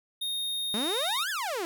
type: tone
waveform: square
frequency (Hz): 3700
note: A#7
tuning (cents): -14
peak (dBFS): -30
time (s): 0.21-1.24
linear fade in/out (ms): 10
type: exponential two-way sweep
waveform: sawtooth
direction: up then down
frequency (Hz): 197.6 to 1769 to 322.1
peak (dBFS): -26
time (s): 0.74-1.65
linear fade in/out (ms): 0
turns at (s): 1.3
effects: none